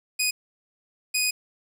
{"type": "tone bursts at uneven times", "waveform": "15% pulse", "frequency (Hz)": 2489, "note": "D#7", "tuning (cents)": 0, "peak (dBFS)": -15, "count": 2, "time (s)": [[0.19, 0.31], [1.14, 1.31]], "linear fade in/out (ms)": 10, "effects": ["9-bit"]}